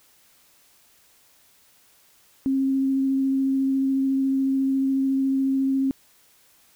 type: tone with vibrato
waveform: sine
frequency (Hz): 268.7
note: C4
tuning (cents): +46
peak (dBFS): -19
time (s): 2.46-5.91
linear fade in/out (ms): 0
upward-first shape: sine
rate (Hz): 14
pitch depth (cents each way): 9
effects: white hiss -58 dBFS RMS until 6.75 s